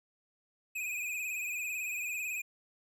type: tone with vibrato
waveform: square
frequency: 2489 Hz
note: D#7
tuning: in tune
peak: -35 dBFS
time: 0.75-2.42 s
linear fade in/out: 10 ms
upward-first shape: sine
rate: 18 Hz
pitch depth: 63 cents each way
effects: none

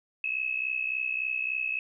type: tone with amplitude modulation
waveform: sine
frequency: 2583 Hz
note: E7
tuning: 36 cents flat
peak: -24 dBFS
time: 0.24-1.79 s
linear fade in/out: 2 ms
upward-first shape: sine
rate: 63.5 Hz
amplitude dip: 80%
effects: none

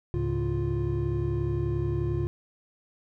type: tone cluster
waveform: triangle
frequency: 72.1 / 108.9 / 140.3 / 349.8 Hz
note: D2 / A2 / C#3 / F4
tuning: -31 / -17 / +21 / +3 cents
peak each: -30 / -28 / -29 / -29 dBFS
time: 0.14-2.27 s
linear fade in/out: 0 ms
effects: none

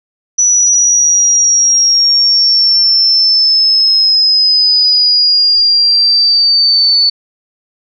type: linear sweep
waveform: sine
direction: down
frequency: 5920 to 4474 Hz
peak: -6 dBFS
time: 0.38-7.1 s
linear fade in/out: 10 ms
effects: none

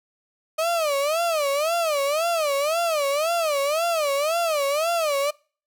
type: tone with vibrato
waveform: 35% pulse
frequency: 617 Hz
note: D#5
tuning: 15 cents flat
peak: -19 dBFS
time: 0.58-5.31 s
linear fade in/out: 10 ms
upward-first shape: sine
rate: 1.9 Hz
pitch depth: 190 cents each way
effects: noise-tail reverb RT60 0.4 s tail -25 dB re dry

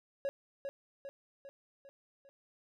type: tone with echo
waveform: triangle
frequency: 554.4 Hz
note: C#5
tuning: in tune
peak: -30 dBFS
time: 0.25-0.29 s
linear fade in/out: 0 ms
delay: 400 ms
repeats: 5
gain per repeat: -5 dB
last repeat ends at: 2.29 s
effects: none

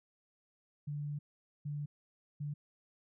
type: tone bursts at uneven times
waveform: sine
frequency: 146.4 Hz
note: D3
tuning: 5 cents flat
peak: -36 dBFS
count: 3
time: 0.87-1.19 / 1.65-1.86 / 2.4-2.54 s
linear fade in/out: 10 ms
effects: none

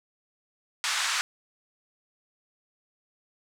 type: band-pass noise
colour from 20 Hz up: pink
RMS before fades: -28 dBFS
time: 0.84-1.21 s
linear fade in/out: 0 ms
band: 1100 to 8200 Hz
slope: 24 dB/octave
effects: none

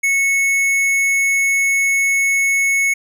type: tone with hard clipping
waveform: sine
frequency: 2202 Hz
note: C#7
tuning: 12 cents flat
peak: -15 dBFS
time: 0.03-2.94 s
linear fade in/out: 10 ms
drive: 11 dB
effects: none

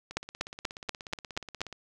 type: two click trains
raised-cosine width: 0.2 ms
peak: -12 / -24 dBFS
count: 7 / 28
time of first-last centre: 0.17-1.616 / 0.11-1.727 s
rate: 4.15 / 16.7 Hz
effects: none

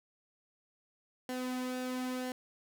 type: tone with flanger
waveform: sawtooth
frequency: 253.5 Hz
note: B3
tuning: 45 cents sharp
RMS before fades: -37 dBFS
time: 1.29-2.32 s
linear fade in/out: 2 ms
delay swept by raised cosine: 0.81 to 3.01 ms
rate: 1 Hz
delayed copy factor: -0.5
effects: none

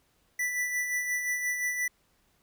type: tone with tremolo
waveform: square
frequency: 1975.5 Hz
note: B6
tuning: in tune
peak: -27 dBFS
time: 0.39-1.88 s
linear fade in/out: 5 ms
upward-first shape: sine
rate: 5.7 Hz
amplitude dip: 45%
effects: pink hiss -69 dBFS RMS until 2.42 s

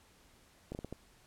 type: slowing click train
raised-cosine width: 2 ms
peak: -27 dBFS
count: 5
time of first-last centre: 0.72-0.926 s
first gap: 29 ms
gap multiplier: 1.4
effects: pink hiss -64 dBFS RMS until 1.26 s + low-pass 12000 Hz 12 dB/octave

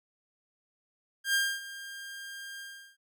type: tone with ADSR envelope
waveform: sawtooth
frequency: 1603 Hz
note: G6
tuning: 38 cents sharp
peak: -20 dBFS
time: 1.24-2.97 s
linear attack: 100 ms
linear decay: 260 ms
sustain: -17 dB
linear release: 370 ms
effects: none

